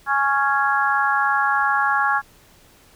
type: harmonic tone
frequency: 277.2 Hz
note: C#4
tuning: in tune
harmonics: 3 / 4 / 5 / 6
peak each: -22 / -22 / -22 / -22 dBFS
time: 0.06-2.22 s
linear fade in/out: 50 ms
effects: pink hiss -52 dBFS RMS until 2.95 s